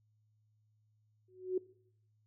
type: tone with exponential growth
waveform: sine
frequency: 370 Hz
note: F#4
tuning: in tune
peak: -27 dBFS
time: 1.28-1.58 s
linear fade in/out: 5 ms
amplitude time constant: 65 ms
effects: noise-tail reverb RT60 0.7 s tail -21 dB re dry + added 107 Hz sine -70 dBFS peak until 2.26 s